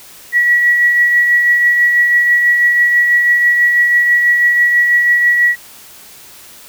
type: tone with tremolo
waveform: sine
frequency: 1930 Hz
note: B6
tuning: 40 cents flat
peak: -6 dBFS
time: 0.32-5.56 s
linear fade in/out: 50 ms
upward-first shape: triangle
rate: 6.1 Hz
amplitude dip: 40%
effects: white hiss -38 dBFS RMS until 6.68 s